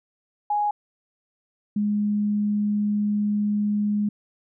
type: tone pair in turn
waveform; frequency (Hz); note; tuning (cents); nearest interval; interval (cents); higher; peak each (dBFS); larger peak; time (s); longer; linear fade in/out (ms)
sine; 830.6 / 207.7; G#5 / G#3; 0 / 0; 2 octaves; 2400; first; -20; neither; 0.5-0.71 / 1.76-4.09; second; 5
effects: none